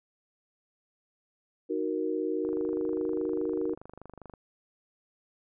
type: chord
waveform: sine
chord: D# minor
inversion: none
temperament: equal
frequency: 311.1 / 370 / 466.2 Hz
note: D#4 / F#4 / A#4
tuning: 0 / 0 / 0 cents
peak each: -32 dBFS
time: 1.69-3.75 s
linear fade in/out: 20 ms
type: click train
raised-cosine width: 1 ms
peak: -31 dBFS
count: 48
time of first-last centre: 2.45-4.338 s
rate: 24.9 Hz
effects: none